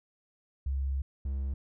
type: tone pair in turn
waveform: sine / triangle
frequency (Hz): 67.8 / 67.8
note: C#2 / C#2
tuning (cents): -38 / -38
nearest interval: unison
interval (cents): 0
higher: neither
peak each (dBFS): -28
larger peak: neither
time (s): 0.66-1.02 / 1.25-1.54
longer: first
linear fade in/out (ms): 5
effects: none